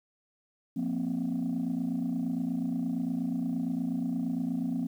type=chord; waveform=sine; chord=F suspended fourth; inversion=none; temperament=equal; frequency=174.61 / 233.1 / 261.6 Hz; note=F3 / Bb3 / C4; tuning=0 / 0 / 0 cents; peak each=-33 / -31 / -30 dBFS; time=0.76-4.87 s; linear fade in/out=10 ms; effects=tanh soft clip ceiling -24 dBFS + 10-bit